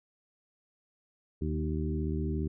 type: harmonic tone with a mistuned harmonic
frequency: 77.3 Hz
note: D#2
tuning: 11 cents flat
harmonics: 1 / 2 / 3 / 4 / 5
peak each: -32 / -35 / -37 / -38 / -39 dBFS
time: 1.41-2.48 s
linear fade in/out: 10 ms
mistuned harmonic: 4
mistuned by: +16 cents
effects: none